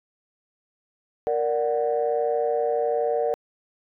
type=chord; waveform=sine; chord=Bb augmented; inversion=none; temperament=equal; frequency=466.2 / 587.3 / 740 Hz; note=Bb4 / D5 / F#5; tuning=0 / 0 / 0 cents; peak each=-23 / -25 / -27 dBFS; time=1.27-3.34 s; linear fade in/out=0 ms; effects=tanh soft clip ceiling -13 dBFS